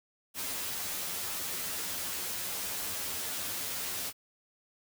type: noise with comb filter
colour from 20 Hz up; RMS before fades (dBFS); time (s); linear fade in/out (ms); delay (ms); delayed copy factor
white; -36; 0.34-4.13; 50; 11; +0.8
effects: none